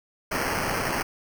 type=noise with sample-and-hold; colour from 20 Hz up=blue; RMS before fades=-27 dBFS; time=0.31-1.03 s; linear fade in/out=10 ms; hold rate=3675 Hz; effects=none